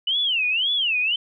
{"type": "tone with vibrato", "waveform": "sine", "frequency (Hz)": 2908, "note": "F#7", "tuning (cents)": -31, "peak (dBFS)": -19, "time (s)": [0.07, 1.16], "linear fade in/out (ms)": 5, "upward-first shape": "sine", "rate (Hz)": 1.9, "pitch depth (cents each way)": 290, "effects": []}